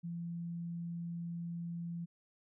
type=tone; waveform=sine; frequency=170.2 Hz; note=F3; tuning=44 cents flat; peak=-38 dBFS; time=0.03-2.06 s; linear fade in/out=20 ms; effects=none